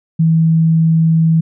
sine tone, 162.3 Hz, E3, 27 cents flat, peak -8 dBFS, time 0.19-1.41 s, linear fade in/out 10 ms, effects none

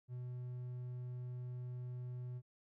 triangle tone, 124.2 Hz, B2, 10 cents sharp, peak -40 dBFS, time 0.08-2.42 s, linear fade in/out 50 ms, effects none

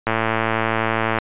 click train, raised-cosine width 0.5 ms, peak -4 dBFS, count 126, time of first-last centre 0.07-1.186 s, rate 112 Hz, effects resampled to 8000 Hz

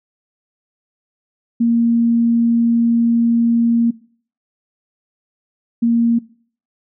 sine tone pair in turn, 233.1 / 233.1 Hz, A#3 / A#3, 0 / 0 cents, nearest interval unison, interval 0 cents, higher neither, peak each -11 dBFS, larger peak neither, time 1.6-3.91 / 5.82-6.19 s, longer first, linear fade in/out 10 ms, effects noise-tail reverb RT60 0.5 s tail -21 dB re dry

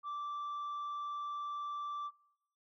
sine tone, 1169 Hz, D6, 8 cents flat, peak -35 dBFS, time 0.03-2.11 s, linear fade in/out 50 ms, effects noise-tail reverb RT60 0.7 s tail -21 dB re dry + tanh soft clip ceiling -37 dBFS

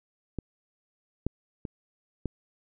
clicks, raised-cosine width 3 ms, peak -19 / -14 / -22 / -17 dBFS, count 4, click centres 0.387 / 1.266 / 1.652 / 2.257 s, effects none

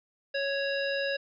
harmonic tone, 554.4 Hz, C#5, in tune, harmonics 1 / 3 / 5 / 7 / 9, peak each -30 / -33 / -37 / -40 / -41 dBFS, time 0.34-1.17 s, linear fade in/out 10 ms, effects none

